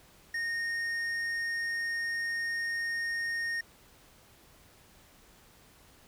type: tone with tanh clipping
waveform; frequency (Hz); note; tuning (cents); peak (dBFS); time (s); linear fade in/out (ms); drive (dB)
sine; 1849; A#6; -15; -32; 0.34-3.61; 5; 9
effects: pink hiss -59 dBFS RMS until 6.07 s